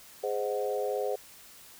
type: chord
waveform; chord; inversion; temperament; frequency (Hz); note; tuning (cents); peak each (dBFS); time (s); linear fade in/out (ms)
sine; Ab dominant seventh; none; equal with one note detuned; 415.3 / 519.3 / 622.3 / 740; Ab4 / C5 / Eb5 / Gb5; 0 / -13 / 0 / 0; -32 / -32 / -37 / -37; 0.23-1.16; 10
effects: white hiss -52 dBFS RMS until 1.79 s